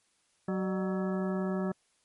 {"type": "harmonic tone with a mistuned harmonic", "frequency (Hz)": 187.5, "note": "F#3", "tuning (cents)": 23, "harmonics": [1, 2, 3, 4, 5, 6, 7, 9], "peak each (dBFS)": [-30, -35, -39, -45, -48, -48, -45, -48], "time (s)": [0.48, 1.72], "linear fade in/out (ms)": 5, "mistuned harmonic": 3, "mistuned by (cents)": 110, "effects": ["white hiss -71 dBFS RMS until 2.04 s", "MP3 48 kbps"]}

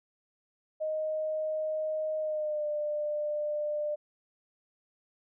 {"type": "tone with pitch glide", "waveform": "sine", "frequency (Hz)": [622.3, 597.3], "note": ["D#5", "D5"], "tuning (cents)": [0, 29], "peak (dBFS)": -29, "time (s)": [0.8, 3.96], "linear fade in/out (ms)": 20, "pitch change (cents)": -71, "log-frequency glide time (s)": [2.19, 2.67], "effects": []}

